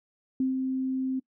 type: tone with ADSR envelope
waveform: sine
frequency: 261.6 Hz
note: C4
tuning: in tune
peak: -22 dBFS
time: 0.4-1.2 s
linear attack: 3 ms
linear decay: 140 ms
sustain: -4 dB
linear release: 13 ms
effects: noise-tail reverb RT60 0.1 s tail -23 dB re dry